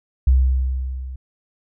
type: tone with level ramp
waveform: sine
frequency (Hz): 64.7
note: C2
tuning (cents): -19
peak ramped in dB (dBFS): -9 to -29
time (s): 0.27-1.16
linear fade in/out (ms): 5
effects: none